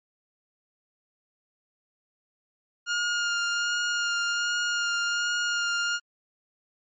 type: tone with vibrato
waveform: sawtooth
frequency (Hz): 1416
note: F6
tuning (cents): +23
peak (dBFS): -21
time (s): 2.86-6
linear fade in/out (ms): 50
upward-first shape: sine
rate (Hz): 1.3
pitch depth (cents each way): 16
effects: MP3 32 kbps